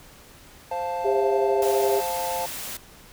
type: chord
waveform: triangle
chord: F major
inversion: second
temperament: equal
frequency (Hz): 523.3 / 698.5 / 880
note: C5 / F5 / A5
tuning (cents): 0 / 0 / 0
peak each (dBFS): -29 / -29 / -27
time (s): 0.71-2.46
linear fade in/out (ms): 5
type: harmonic tone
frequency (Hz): 133.8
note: C3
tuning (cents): +39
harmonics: 3 / 4 / 5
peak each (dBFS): -21 / -28 / -27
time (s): 1.04-2.01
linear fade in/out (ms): 20
type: noise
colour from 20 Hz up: white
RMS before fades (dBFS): -34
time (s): 1.62-2.77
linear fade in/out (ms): 2
effects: pink hiss -49 dBFS RMS until 3.12 s